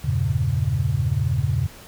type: chord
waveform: sine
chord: E diminished seventh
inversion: none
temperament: equal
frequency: 82.41 / 98 / 116.54 / 138.59 Hz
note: E2 / G2 / Bb2 / Db3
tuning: 0 / 0 / 0 / 0 cents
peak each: -26 / -25 / -24 / -23 dBFS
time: 0.04-1.67 s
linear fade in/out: 10 ms
effects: pink hiss -44 dBFS RMS until 1.87 s